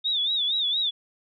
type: tone with vibrato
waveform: sine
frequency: 3616 Hz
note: A7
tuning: 47 cents sharp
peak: -22 dBFS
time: 0.04-0.91 s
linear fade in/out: 20 ms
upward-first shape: sine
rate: 4.3 Hz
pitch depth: 120 cents each way
effects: none